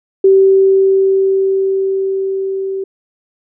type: tone with level ramp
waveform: sine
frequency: 386.1 Hz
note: G4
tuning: 26 cents flat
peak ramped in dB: -4 to -17 dBFS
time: 0.24-2.84 s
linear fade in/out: 5 ms
effects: none